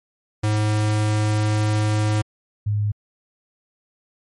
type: tone pair in turn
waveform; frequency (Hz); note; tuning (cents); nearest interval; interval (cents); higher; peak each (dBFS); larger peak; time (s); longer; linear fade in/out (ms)
square / sine; 106.5 / 104.19; G#2 / G#2; +44 / +6; unison; 38; first; -18; neither; 0.43-2.22 / 2.66-2.92; first; 10
effects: MP3 48 kbps